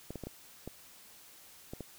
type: clicks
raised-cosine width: 2 ms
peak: -27 dBFS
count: 7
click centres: 0.106 / 0.157 / 0.237 / 0.27 / 0.676 / 1.735 / 1.807 s
effects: white hiss -56 dBFS RMS until 1.98 s